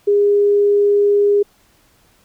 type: tone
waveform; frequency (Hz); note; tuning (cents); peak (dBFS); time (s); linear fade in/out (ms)
sine; 408; G#4; -31; -10; 0.07-1.43; 10
effects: pink hiss -55 dBFS RMS until 2.24 s